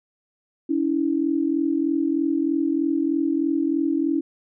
sine tone pair together, 282.8 / 326 Hz, C#4 / E4, +35 / -19 cents, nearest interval major second, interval 246 cents, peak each -22 dBFS, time 0.69-4.21 s, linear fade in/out 10 ms, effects none

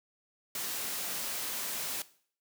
white noise, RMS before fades -36 dBFS, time 0.55-2.02 s, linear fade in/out 2 ms, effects noise-tail reverb RT60 0.5 s tail -17 dB re dry + high-pass 150 Hz 12 dB/octave

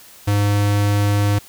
square tone, 102.3 Hz, G#2, 26 cents flat, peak -15 dBFS, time 0.27-1.39 s, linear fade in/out 10 ms, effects white hiss -44 dBFS RMS until 1.48 s

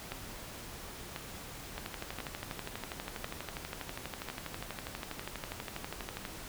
two click trains, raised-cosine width 0.3 ms, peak -21 / -22 dBFS, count 5 / 56, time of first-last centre 0.12-4.287 / 1.78-6.252 s, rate 0.96 / 12.3 Hz, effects pink hiss -46 dBFS RMS until 6.48 s

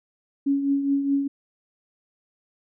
sine tone with tremolo, 278.7 Hz, C#4, 9 cents sharp, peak -17 dBFS, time 0.46-1.28 s, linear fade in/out 10 ms, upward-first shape triangle, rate 4.8 Hz, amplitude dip 60%, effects none

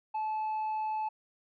sine tone with tanh clipping, 866 Hz, A5, 28 cents flat, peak -31 dBFS, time 0.14-1.09 s, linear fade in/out 10 ms, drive 2 dB, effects none

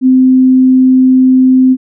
sine tone, 258.4 Hz, C4, 21 cents flat, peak -3 dBFS, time 0.01-1.77 s, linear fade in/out 50 ms, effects none

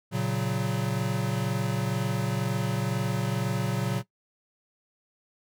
square chord, F# major, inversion first, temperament equal, 116.54 / 138.59 / 185 Hz, A#2 / C#3 / F#3, 0 / 0 / 0 cents, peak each -31 dBFS, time 0.11-4.03 s, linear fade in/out 50 ms, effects noise-tail reverb RT60 0.1 s tail -17 dB re dry

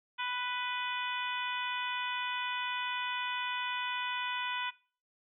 harmonic tone with a mistuned harmonic, 494.8 Hz, B4, 3 cents sharp, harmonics 2 / 3 / 4 / 5 / 6 / 7, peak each -37 / -39 / -42 / -40 / -41 / -43 dBFS, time 0.18-4.71 s, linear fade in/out 20 ms, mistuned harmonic 6, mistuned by +17 cents, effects noise-tail reverb RT60 0.4 s tail -22 dB re dry

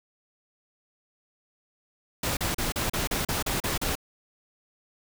pink noise bursts, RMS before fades -28 dBFS, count 10, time 2.23-3.954 s, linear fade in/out 5 ms, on 140 ms, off 36 ms, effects none

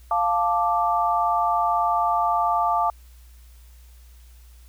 sine chord, D minor, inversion first, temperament equal, 698.5 / 880 / 1174.7 Hz, F5 / A5 / D6, 0 / 0 / 0 cents, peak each -23 dBFS, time 0.11-2.9 s, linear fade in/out 2 ms, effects added 60 Hz sine -45 dBFS peak until 4.68 s + white hiss -58 dBFS RMS until 4.68 s

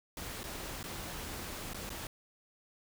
pink noise with dropouts, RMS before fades -42 dBFS, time 0.17-2.07 s, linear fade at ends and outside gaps 2 ms, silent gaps 0.433-0.439 / 0.83-0.839 / 1.735-1.744 / 1.894-1.902 s, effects none

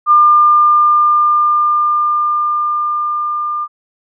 sine tone with level ramp, 1200 Hz, D6, 37 cents sharp, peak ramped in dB -4 to -16 dBFS, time 0.06-3.68 s, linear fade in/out 50 ms, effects none

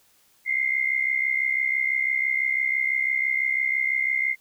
sine tone pair together, 2068 / 2134 Hz, C7 / C7, -21 / +34 cents, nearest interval minor second, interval 55 cents, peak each -24 dBFS, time 0.45-4.36 s, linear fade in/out 50 ms, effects white hiss -61 dBFS RMS until 4.4 s

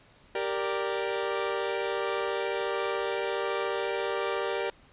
sawtooth chord, G minor, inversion none, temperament equal, 392 / 466.2 / 587.3 Hz, G4 / Bb4 / D5, 0 / 0 / 0 cents, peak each -28 / -28 / -30 dBFS, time 0.35-4.7 s, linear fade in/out 2 ms, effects pink hiss -58 dBFS RMS until 4.92 s + resampled to 8000 Hz

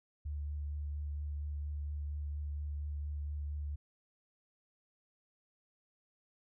sine tone with vibrato, 73.42 Hz, D2, in tune, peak -36 dBFS, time 0.25-3.76 s, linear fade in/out 10 ms, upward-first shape triangle, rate 4.3 Hz, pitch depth 18 cents each way, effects none

